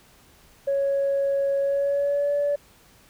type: tone with pitch glide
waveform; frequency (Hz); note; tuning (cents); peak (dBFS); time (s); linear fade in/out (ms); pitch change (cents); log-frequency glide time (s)
sine; 554.4 to 576.3; C#5 to D5; 0 to -33; -19; 0.67-2.56; 10; +67; 1.6-2.34
effects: tanh soft clip ceiling -17 dBFS + pink hiss -55 dBFS RMS until 3.09 s